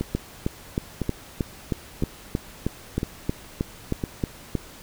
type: two click trains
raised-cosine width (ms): 3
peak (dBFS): -10 / -12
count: 15 / 5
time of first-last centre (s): 0.15-4.553 / 0.01-4.038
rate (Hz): 3.18 / 0.993
effects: pink hiss -45 dBFS RMS until 4.82 s